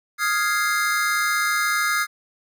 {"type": "chord", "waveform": "square", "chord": "F minor seventh", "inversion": "third", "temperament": "equal", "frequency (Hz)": [1244.5, 1396.9, 1661.2, 2093], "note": ["Eb6", "F6", "Ab6", "C7"], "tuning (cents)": [0, 0, 0, 0], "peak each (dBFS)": -26, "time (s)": [0.18, 2.07], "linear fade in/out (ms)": 50, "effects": []}